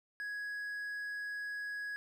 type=tone; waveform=triangle; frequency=1667 Hz; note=G#6; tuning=6 cents sharp; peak=-36 dBFS; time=0.2-1.96 s; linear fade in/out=0 ms; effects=none